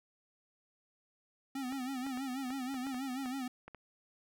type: tone with vibrato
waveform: square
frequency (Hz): 261.6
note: C4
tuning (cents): 0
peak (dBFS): -37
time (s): 1.55-3.48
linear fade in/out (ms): 5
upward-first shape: sine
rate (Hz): 6.2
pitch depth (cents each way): 94
type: clicks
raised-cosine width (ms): 0.5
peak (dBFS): -33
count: 10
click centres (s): 1.724 / 2.066 / 2.174 / 2.505 / 2.743 / 2.868 / 2.945 / 3.259 / 3.68 / 3.747
effects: none